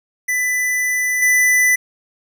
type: tone with level steps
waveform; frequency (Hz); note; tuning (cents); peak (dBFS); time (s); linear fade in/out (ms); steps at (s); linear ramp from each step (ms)
square; 1994; B6; +16; -17 / -12; 0.28-1.76; 10; 1.22; 5
effects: none